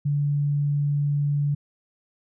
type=tone; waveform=sine; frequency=144.5 Hz; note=D3; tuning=28 cents flat; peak=-20 dBFS; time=0.05-1.55 s; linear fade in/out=10 ms; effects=none